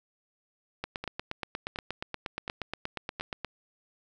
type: two click trains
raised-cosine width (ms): 0.3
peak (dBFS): -20 / -17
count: 4 / 23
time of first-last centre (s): 1.04-3.198 / 0.84-3.447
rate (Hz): 1.39 / 8.44
effects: none